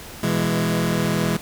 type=chord; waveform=sawtooth; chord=E major; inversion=second; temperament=equal with one note detuned; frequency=123.47 / 166.15 / 207.7 Hz; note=B2 / E3 / G#3; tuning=0 / +14 / 0 cents; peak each=-23 / -18 / -19 dBFS; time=0.23-1.37 s; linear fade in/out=5 ms; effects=pink hiss -38 dBFS RMS until 1.41 s